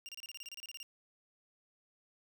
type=tone bursts; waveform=25% pulse; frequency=2794 Hz; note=F7; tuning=in tune; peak=-40 dBFS; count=14; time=0.06-0.829 s; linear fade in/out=0 ms; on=28 ms; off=29 ms; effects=none